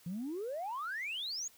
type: exponential sweep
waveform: sine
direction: up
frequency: 163.6 to 6920 Hz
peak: -35 dBFS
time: 0.06-1.48 s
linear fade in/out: 5 ms
effects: tanh soft clip ceiling -33 dBFS + white hiss -62 dBFS RMS until 1.57 s